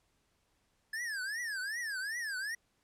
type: tone with vibrato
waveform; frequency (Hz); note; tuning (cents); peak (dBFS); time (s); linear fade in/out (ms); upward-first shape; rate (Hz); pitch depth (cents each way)
square; 1705; G#6; +45; -36; 0.93-2.55; 5; triangle; 2.6; 260
effects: pink hiss -75 dBFS RMS until 2.83 s + low-pass 11000 Hz 12 dB/octave